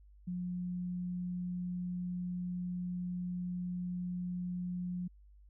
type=tone; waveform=sine; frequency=178.9 Hz; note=F3; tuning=42 cents sharp; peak=-35 dBFS; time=0.27-5.08 s; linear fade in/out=10 ms; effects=added 50 Hz sine -56 dBFS peak until 5.49 s